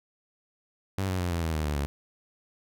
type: tone with pitch steps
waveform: sawtooth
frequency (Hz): 96.6 / 92.45 / 88.48 / 84.68 / 81.04 / 77.56 / 74.23 / 71.04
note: G2 / F#2 / F2 / E2 / E2 / D#2 / D2 / C#2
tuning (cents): -25 / -1 / +23 / +47 / -29 / -5 / +19 / +43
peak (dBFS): -23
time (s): 0.98-1.86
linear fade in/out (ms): 0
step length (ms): 110
effects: none